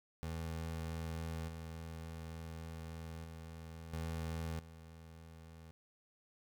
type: tone with level steps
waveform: 25% pulse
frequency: 81.5 Hz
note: E2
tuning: 19 cents flat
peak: -36 / -41 / -44 / -35 / -49 dBFS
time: 0.23-5.71 s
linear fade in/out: 0 ms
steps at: 1.48 / 3.24 / 3.93 / 4.59 s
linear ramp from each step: 5 ms
effects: none